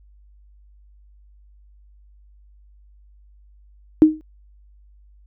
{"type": "tone with exponential decay", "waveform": "sine", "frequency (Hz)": 311.1, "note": "D#4", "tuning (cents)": 0, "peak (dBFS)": -3, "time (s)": [4.02, 4.21], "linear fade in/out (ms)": 0, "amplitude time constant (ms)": 41, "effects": ["added 50 Hz sine -48 dBFS peak until 5.26 s"]}